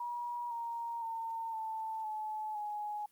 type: tone with pitch steps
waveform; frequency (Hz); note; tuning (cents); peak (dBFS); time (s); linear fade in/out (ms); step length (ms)
sine; 959 / 933.3 / 908.3 / 884 / 860.3 / 837.3; A#5 / A#5 / A#5 / A5 / A5 / G#5; +49 / +2 / -45 / +8 / -39 / +14; -36; 0-3.06; 5; 510
effects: white hiss -70 dBFS RMS until 3.11 s + Opus 48 kbps